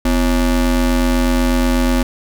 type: ring-modulated tone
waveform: square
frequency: 148.1 Hz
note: D3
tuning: 15 cents sharp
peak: -10 dBFS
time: 0.05-2.03 s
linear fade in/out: 5 ms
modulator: 104 Hz
effects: none